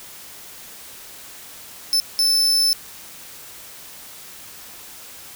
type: tone bursts at uneven times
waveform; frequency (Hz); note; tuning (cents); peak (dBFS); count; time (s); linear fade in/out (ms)
40% pulse; 5274; E8; 0; -14; 2; 1.93-2 / 2.19-2.73; 0
effects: white hiss -40 dBFS RMS until 5.35 s